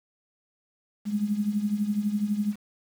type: tone with tremolo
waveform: sine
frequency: 207.7 Hz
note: G#3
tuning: in tune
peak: -20 dBFS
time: 1.05-2.56 s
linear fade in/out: 50 ms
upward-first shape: triangle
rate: 12 Hz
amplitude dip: 80%
effects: 8-bit